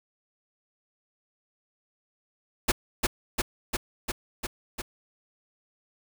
pink noise with echo, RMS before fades -22 dBFS, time 2.68-2.72 s, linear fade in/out 10 ms, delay 350 ms, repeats 6, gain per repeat -2 dB, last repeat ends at 4.82 s, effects none

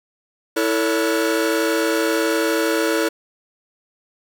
45% pulse tone cluster, 328.1 / 446.9 / 567 / 1451 Hz, E4 / A4 / C#5 / F#6, -8 / +27 / +39 / -34 cents, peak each -21 / -22 / -24 / -27 dBFS, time 0.56-3.09 s, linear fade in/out 10 ms, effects none

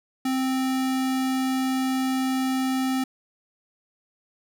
square tone, 261.6 Hz, C4, in tune, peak -23 dBFS, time 0.25-3.04 s, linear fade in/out 5 ms, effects none

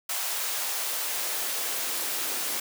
white noise with high-pass filter sweep, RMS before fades -30 dBFS, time 0.09-2.6 s, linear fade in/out 5 ms, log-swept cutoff 730 to 270 Hz, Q 0.99, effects none

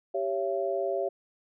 sine chord, C# diminished, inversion second, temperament equal with one note detuned, 392 / 554.4 / 673.9 Hz, G4 / C#5 / E5, 0 / 0 / +38 cents, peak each -31 dBFS, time 0.14-1.09 s, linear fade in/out 10 ms, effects none

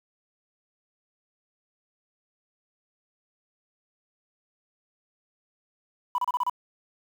sine tone bursts, 987.8 Hz, B5, in tune, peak -21 dBFS, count 6, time 6.15-6.497 s, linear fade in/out 2 ms, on 32 ms, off 31 ms, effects tanh soft clip ceiling -19 dBFS + 8-bit

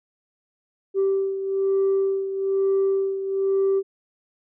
sine beating tone pair, 388.9 / 390 Hz, G4 / G4, -14 / -9 cents, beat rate 1.1 Hz, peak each -19 / -25 dBFS, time 0.94-3.83 s, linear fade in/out 50 ms, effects tanh soft clip ceiling -15 dBFS

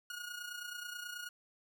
sawtooth tone with amplitude modulation, 1441 Hz, F#6, 46 cents flat, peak -36 dBFS, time 0.1-1.29 s, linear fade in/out 2 ms, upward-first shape sine, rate 29.3 Hz, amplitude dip 60%, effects none

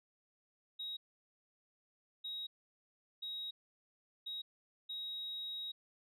sine tone bursts at uneven times, 3800 Hz, A#7, 33 cents sharp, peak -39 dBFS, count 5, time 0.79-0.97 / 2.24-2.47 / 3.22-3.51 / 4.26-4.42 / 4.89-5.72 s, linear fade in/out 10 ms, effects tanh soft clip ceiling -36 dBFS

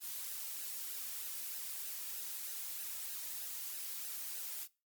blue noise with flanger, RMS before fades -43 dBFS, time 0-4.68 s, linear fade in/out 50 ms, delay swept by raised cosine 0.87 to 2.67 ms, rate 3.2 Hz, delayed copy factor -0.5, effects noise-tail reverb RT60 0.3 s tail -22 dB re dry + Opus 48 kbps

